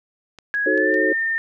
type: clicks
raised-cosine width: 0.2 ms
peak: -24 dBFS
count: 4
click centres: 0.387 / 0.548 / 0.777 / 0.942 s
type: tone with pitch glide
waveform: sine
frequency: 1661.2 to 1811.6 Hz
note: G#6 to A#6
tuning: 0 to -50 cents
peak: -19 dBFS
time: 0.54-1.38 s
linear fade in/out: 0 ms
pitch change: +150 cents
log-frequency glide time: 0.65-0.96 s
type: chord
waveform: sine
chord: D# half-diminished seventh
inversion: none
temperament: equal with one note detuned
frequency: 311.1 / 370 / 440 / 540.5 Hz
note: D#4 / F#4 / A4 / C#5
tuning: 0 / 0 / 0 / -44 cents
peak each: -23 dBFS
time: 0.66-1.13 s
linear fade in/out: 5 ms
effects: none